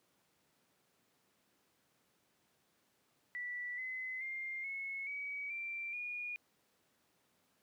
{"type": "tone with pitch steps", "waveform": "sine", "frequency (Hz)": [1962, 2035, 2110, 2188, 2269, 2354, 2441], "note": ["B6", "C7", "C7", "C#7", "C#7", "D7", "D#7"], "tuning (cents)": [-12, -49, 14, -23, 40, 3, -34], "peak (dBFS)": -39, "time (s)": [3.35, 6.36], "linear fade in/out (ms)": 0, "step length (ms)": 430, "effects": ["pink hiss -75 dBFS RMS until 7.62 s", "high-pass 150 Hz 12 dB/octave"]}